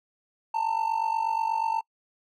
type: tone with amplitude modulation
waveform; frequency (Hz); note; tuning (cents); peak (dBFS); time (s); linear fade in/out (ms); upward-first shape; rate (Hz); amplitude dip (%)
triangle; 898; A5; +35; -18; 0.54-1.81; 10; sine; 48.3; 80
effects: noise-tail reverb RT60 0.1 s tail -26 dB re dry + tanh soft clip ceiling -14 dBFS